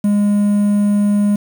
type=tone with quantisation; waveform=triangle; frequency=205.2 Hz; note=G#3; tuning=21 cents flat; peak=-9 dBFS; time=0.04-1.36 s; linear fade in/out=5 ms; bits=6; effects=none